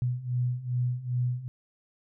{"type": "beating tone pair", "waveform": "sine", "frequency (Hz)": [122.4, 124.9], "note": ["B2", "B2"], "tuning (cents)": [-15, 20], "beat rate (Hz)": 2.5, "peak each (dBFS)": [-31, -28], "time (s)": [0.02, 1.48], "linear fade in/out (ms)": 0, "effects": []}